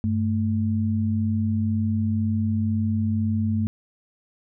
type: tone pair together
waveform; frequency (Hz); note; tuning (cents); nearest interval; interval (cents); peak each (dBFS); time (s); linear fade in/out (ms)
sine; 98 / 220; G2 / A3; 0 / 0; octave + major second; 1400; -23; 0.04-3.67; 0
effects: none